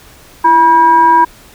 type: tone with frequency modulation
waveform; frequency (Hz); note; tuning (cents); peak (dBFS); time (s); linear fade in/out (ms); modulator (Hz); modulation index
sine; 969; B5; -33; -4; 0.44-1.25; 10; 632; 0.44
effects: pink hiss -40 dBFS RMS until 1.54 s